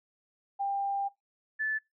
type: tone pair in turn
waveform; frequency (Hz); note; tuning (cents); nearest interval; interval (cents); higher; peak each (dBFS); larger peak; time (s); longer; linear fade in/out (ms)
sine; 795 / 1742.9; G5 / A6; +24 / -17; octave + major second; 1359; second; -28; neither; 0.59-1.09 / 1.59-1.79; first; 20
effects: noise-tail reverb RT60 0.2 s tail -21 dB re dry